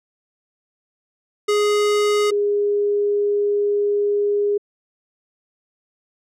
square / sine tone pair in turn, 415.7 / 410 Hz, G#4 / G#4, +2 / -22 cents, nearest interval unison, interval 24 cents, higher first, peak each -16 dBFS, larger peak neither, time 1.48-2.31 / 2.31-4.58 s, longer second, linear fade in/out 10 ms, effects low-pass 9000 Hz 12 dB/octave

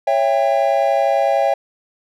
triangle chord, C# diminished, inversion none, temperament just, 554.4 / 665.2 / 798.3 Hz, C#5 / E5 / G5, 0 / +16 / +31 cents, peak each -16 dBFS, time 0.07-1.54 s, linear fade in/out 5 ms, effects none

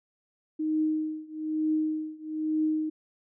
sine tone with tremolo, 311.1 Hz, D#4, in tune, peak -22 dBFS, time 0.59-2.9 s, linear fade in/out 10 ms, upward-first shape triangle, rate 1.1 Hz, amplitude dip 95%, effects none

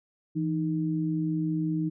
sine tone pair together, 164.81 / 310.4 Hz, E3 / D#4, 0 / -4 cents, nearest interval major seventh, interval 1096 cents, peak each -28 dBFS, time 0.35-1.9 s, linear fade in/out 20 ms, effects none

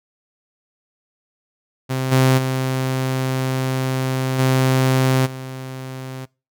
sawtooth tone with level steps, 130.81 Hz, C3, in tune, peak -16 / -8 / -15 / -10 / -25 dBFS, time 1.89-6.26 s, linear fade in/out 20 ms, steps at 2.11 / 2.37 / 4.38 / 5.25 s, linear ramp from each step 20 ms, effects noise-tail reverb RT60 0.3 s tail -24 dB re dry

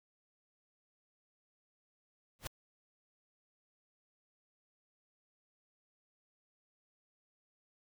pink noise with exponential growth, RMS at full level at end -35 dBFS, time 2.39-2.47 s, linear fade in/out 0 ms, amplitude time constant 17 ms, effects MP3 96 kbps

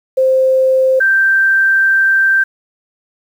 sine tone pair in turn, 523.3 / 1568.1 Hz, C5 / G6, 0 / 0 cents, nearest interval octave + perfect fifth, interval 1900 cents, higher second, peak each -8 dBFS, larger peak neither, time 0.17-1 / 1-2.44 s, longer second, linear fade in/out 10 ms, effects 7-bit

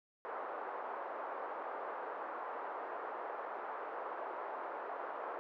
white band-pass noise, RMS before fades -43 dBFS, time 0.25-5.39 s, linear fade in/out 0 ms, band 420 to 1200 Hz, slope 24 dB/octave, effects none

